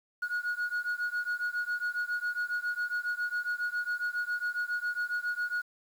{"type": "beating tone pair", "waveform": "sine", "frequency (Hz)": [1446, 1453.3], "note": ["F#6", "F#6"], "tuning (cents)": [-40, -31], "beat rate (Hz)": 7.3, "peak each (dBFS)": -31, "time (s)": [0.22, 5.62], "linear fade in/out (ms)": 10, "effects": ["tanh soft clip ceiling -27 dBFS", "9-bit"]}